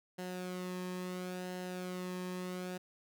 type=tone with flanger; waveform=sawtooth; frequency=182 Hz; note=F#3; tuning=28 cents flat; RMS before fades=-41 dBFS; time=0.18-2.78 s; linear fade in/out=10 ms; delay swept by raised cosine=0.85 to 1.41 ms; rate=0.73 Hz; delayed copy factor=-0.55; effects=none